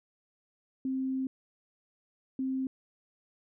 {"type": "tone bursts at uneven times", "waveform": "sine", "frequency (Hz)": 263.2, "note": "C4", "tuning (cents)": 10, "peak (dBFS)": -29, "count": 2, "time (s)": [[0.85, 1.27], [2.39, 2.67]], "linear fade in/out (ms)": 2, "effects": []}